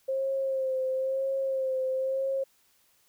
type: tone with vibrato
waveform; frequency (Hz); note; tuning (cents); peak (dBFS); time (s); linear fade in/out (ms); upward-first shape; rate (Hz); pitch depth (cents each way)
sine; 530; C5; +22; -26; 0.08-2.44; 10; sine; 1; 31
effects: white hiss -66 dBFS RMS until 3.08 s